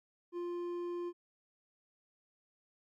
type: tone with hard clipping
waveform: triangle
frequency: 349.2 Hz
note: F4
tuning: in tune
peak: -38 dBFS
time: 0.32-1.13 s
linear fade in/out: 50 ms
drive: 9 dB
effects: Opus 48 kbps